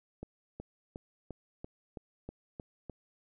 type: accelerating click train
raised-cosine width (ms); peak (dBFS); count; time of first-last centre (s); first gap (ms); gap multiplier
2; -28; 9; 0.23-2.897; 370; 0.97
effects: none